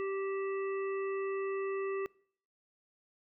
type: harmonic tone with a mistuned harmonic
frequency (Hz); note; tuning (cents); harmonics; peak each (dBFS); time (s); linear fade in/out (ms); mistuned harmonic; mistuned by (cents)
390; G4; -9; 1 / 3 / 5 / 7; -33 / -43 / -47 / -50; 0-2.06; 0; 7; -58
effects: noise-tail reverb RT60 0.6 s tail -24 dB re dry